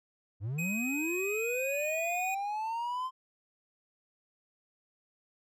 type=linear sweep; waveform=triangle; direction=up; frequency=92 to 1046.5 Hz; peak=-30 dBFS; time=0.4-3.11 s; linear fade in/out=50 ms
type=tone with pitch glide; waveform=square; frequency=2518 to 2470 Hz; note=D#7 to D#7; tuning=+20 to -13 cents; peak=-34 dBFS; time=0.58-2.35 s; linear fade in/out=10 ms; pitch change=-33 cents; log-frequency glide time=1.25-1.89 s
effects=none